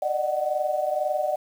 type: tone cluster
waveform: sine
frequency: 593 / 615 / 747 Hz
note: D5 / D#5 / F#5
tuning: +17 / -20 / +16 cents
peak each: -27 dBFS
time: 0.02-1.36 s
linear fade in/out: 5 ms
effects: 8-bit